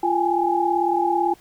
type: tone cluster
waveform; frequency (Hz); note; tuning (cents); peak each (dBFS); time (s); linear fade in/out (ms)
sine; 345.6 / 804 / 842; F4 / G5 / G#5; -18 / +44 / +24; -22; 0.03-1.34; 5
effects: pink hiss -53 dBFS RMS until 1.4 s